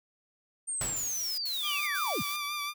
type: linear sweep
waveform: sine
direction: down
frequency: 8850 to 49.57 Hz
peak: -31 dBFS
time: 0.67-2.23 s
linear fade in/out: 20 ms
type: noise with exponential decay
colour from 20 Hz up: pink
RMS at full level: -34 dBFS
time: 0.81-1.37 s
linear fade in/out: 1 ms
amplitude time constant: 120 ms
type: noise bursts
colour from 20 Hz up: blue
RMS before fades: -40 dBFS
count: 3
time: 0.96-2.364 s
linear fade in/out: 5 ms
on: 420 ms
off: 72 ms
type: tone with vibrato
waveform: 15% pulse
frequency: 1174.7 Hz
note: D6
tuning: in tune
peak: -26 dBFS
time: 1.62-2.74 s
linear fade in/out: 50 ms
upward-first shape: sine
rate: 5.7 Hz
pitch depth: 36 cents each way
effects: none